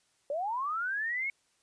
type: linear sweep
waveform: sine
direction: up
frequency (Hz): 545 to 2217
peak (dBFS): -30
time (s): 0.3-1.3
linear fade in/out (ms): 2
effects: white hiss -71 dBFS RMS until 1.62 s + resampled to 22050 Hz